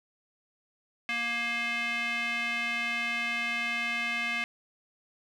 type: tone with band-pass filter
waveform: square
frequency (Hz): 235.3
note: A#3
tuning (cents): +16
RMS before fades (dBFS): -31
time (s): 1.09-4.44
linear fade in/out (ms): 0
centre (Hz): 2300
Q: 4
effects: none